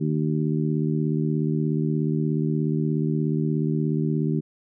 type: harmonic tone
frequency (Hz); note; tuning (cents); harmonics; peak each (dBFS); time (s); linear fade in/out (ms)
76.8; D#2; -22; 2 / 3 / 4 / 5; -23 / -27 / -29 / -31; 0-4.41; 20
effects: none